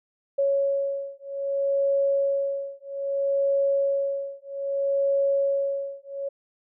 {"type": "beating tone pair", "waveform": "sine", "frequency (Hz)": [554.4, 555.02], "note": ["C#5", "C#5"], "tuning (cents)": [0, 2], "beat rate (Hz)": 0.62, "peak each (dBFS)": -25, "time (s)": [0.38, 6.29], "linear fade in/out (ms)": 10, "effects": []}